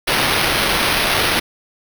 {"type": "noise with sample-and-hold", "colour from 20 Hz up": "white", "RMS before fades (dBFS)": -17, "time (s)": [0.07, 1.4], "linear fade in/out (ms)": 10, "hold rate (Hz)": 7350, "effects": []}